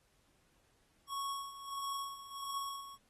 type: tone with tremolo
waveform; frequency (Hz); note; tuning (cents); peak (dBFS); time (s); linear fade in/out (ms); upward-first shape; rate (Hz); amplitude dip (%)
square; 1107; C#6; -3; -37; 1.07-2.98; 50; sine; 1.5; 75
effects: pink hiss -73 dBFS RMS until 3.09 s + AAC 32 kbps